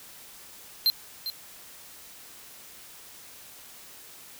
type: tone with echo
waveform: square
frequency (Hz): 4149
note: C8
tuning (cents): -15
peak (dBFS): -19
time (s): 0.86-0.9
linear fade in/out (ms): 0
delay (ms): 400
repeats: 1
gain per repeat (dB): -11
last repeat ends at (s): 1.3
effects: white hiss -48 dBFS RMS until 4.39 s